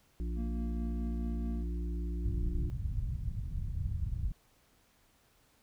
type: harmonic tone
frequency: 58.27 Hz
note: A#1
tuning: in tune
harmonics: 1 / 3 / 5 / 6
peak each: -33 / -43 / -47 / -49 dBFS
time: 0.2-2.7 s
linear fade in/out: 0 ms
type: tone with tremolo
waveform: triangle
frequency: 230.8 Hz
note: A#3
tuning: 17 cents flat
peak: -35 dBFS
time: 0.35-1.65 s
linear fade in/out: 50 ms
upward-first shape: triangle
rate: 4.6 Hz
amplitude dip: 40%
type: low-pass noise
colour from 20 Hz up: white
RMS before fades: -35 dBFS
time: 2.25-4.32 s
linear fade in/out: 5 ms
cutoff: 110 Hz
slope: 24 dB/octave
effects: pink hiss -68 dBFS RMS until 5.62 s